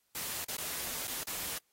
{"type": "noise with dropouts", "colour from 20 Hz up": "white", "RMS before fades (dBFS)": -38, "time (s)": [0.15, 1.58], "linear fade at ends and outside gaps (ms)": 2, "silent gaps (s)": [[0.444, 0.483], [0.568, 0.581], [1.071, 1.078], [1.234, 1.271]], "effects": ["white hiss -75 dBFS RMS until 1.72 s", "AAC 48 kbps"]}